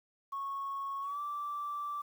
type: tone with pitch glide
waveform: sine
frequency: 1102 to 1167.5 Hz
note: C#6 to D6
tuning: -11 to -11 cents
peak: -34 dBFS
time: 0.32-2.02 s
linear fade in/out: 10 ms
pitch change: +100 cents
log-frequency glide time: 1.01-1.2 s
effects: tanh soft clip ceiling -31 dBFS + 10-bit